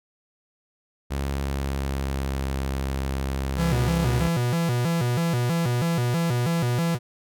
sawtooth tone with pitch glide, 69 to 67.27 Hz, C#2 to C2, -7 to +49 cents, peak -21 dBFS, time 1.1-4.29 s, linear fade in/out 20 ms, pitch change -44 cents, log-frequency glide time 1.31-2.5 s
45% pulse tone with vibrato, 142.9 Hz, D3, 47 cents flat, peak -21 dBFS, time 3.56-6.99 s, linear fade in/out 50 ms, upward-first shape square, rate 3.1 Hz, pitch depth 280 cents each way
effects none

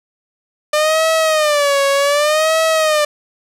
sawtooth tone with vibrato, 598 Hz, D5, 31 cents sharp, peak -8 dBFS, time 0.73-3.05 s, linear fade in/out 5 ms, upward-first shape sine, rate 0.66 Hz, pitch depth 130 cents each way, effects low-pass 11000 Hz 12 dB/octave + 8-bit

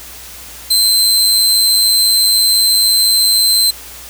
sawtooth tone, 4102 Hz, C8, 35 cents flat, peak -6 dBFS, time 0.7-3.71 s, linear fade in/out 10 ms, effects added 60 Hz sine -41 dBFS peak until 4.09 s + white hiss -33 dBFS RMS until 4.09 s

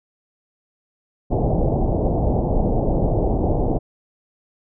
pink low-pass noise, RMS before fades -19 dBFS, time 1.3-3.79 s, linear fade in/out 20 ms, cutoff 780 Hz, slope 48 dB/octave, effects none

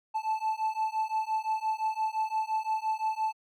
triangle beating tone pair, 872 / 877.8 Hz, A5 / A5, -16 / -4 cents, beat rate 5.8 Hz, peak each -29 dBFS, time 0.14-3.33 s, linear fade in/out 20 ms, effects none

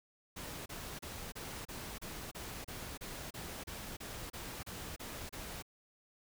pink noise bursts, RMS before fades -45 dBFS, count 16, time 0.36-5.625 s, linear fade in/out 10 ms, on 300 ms, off 31 ms, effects none

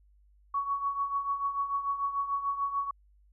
sine tone with tremolo, 1119 Hz, C#6, 16 cents sharp, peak -25 dBFS, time 0.54-2.91 s, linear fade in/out 5 ms, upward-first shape triangle, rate 6.8 Hz, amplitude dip 75%, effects added 50 Hz sine -59 dBFS peak until 3.32 s

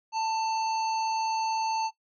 harmonic tone with a mistuned harmonic, 889 Hz, A5, 18 cents sharp, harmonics 1 / 3 / 5 / 7, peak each -26 / -40 / -38 / -43 dBFS, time 0.12-1.91 s, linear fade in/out 50 ms, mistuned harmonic 7, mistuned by +20 cents, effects noise-tail reverb RT60 0.1 s tail -17 dB re dry

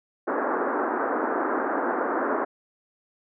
pink band-pass noise, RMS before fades -26 dBFS, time 0.27-2.45 s, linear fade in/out 10 ms, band 260 to 1600 Hz, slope 48 dB/octave, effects none

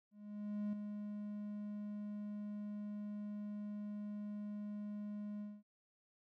triangle tone with ADSR envelope, 207.7 Hz, G#3, in tune, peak -34 dBFS, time 0.11-5.63 s, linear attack 620 ms, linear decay 4 ms, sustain -6 dB, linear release 220 ms, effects none

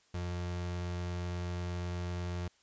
35% pulse tone, 88.2 Hz, F2, 18 cents sharp, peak -33 dBFS, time 0.14-2.48 s, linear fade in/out 5 ms, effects white hiss -68 dBFS RMS until 2.62 s + resampled to 16000 Hz

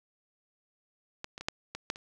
clicks, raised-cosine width 0.2 ms, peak -20 / -25 / -23 / -12 / -20 / -13 / -28 dBFS, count 7, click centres 1.244 / 1.379 / 1.41 / 1.485 / 1.75 / 1.901 / 1.959 s, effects none

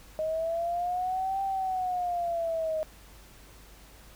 sine linear two-way sweep, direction up then down, 622.3 to 784 to 622.3 Hz, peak -27 dBFS, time 0.19-2.83 s, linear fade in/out 0 ms, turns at 1.42 s, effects added 50 Hz sine -53 dBFS peak until 4.15 s + pink hiss -54 dBFS RMS until 4.15 s

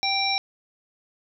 harmonic tone, 784 Hz, G5, in tune, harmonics 1 / 3 / 5 / 7, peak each -27 / -27 / -27 / -27 dBFS, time 0.03-0.38 s, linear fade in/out 0 ms, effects none

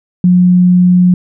sine tone, 179.8 Hz, F#3, 49 cents flat, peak -4 dBFS, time 0.24-1.14 s, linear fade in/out 2 ms, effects none

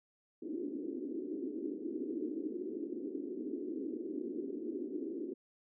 pink band-pass noise, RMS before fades -40 dBFS, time 0.42-5.34 s, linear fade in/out 10 ms, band 270 to 380 Hz, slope 48 dB/octave, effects none

